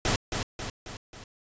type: noise with echo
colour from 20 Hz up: pink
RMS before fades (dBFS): -25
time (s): 0.05-0.16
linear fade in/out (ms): 2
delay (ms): 270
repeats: 4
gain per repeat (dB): -5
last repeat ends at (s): 1.24
effects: resampled to 16000 Hz